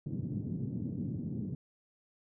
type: band-pass noise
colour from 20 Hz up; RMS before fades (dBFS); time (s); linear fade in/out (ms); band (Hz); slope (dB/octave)
pink; -37; 0.06-1.55; 2; 110 to 270; 24
effects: none